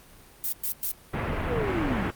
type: noise bursts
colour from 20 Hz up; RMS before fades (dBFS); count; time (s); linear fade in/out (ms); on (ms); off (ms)
violet; -28; 3; 0.44-0.915; 0; 85; 110
type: low-pass noise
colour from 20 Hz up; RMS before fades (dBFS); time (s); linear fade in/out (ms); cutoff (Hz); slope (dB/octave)
pink; -29; 1.13-2.11; 10; 2400; 24
type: linear sweep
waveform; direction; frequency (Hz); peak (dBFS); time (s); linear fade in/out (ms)
sine; down; 523.3 to 155.56; -27; 1.46-2.08; 50
effects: pink hiss -52 dBFS RMS until 2.15 s + Opus 32 kbps